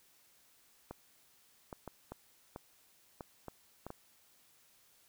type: clicks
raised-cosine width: 1 ms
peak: -29 dBFS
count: 9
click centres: 0.91 / 1.728 / 1.877 / 2.12 / 2.561 / 3.208 / 3.483 / 3.866 / 3.904 s
effects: white hiss -67 dBFS RMS until 5.08 s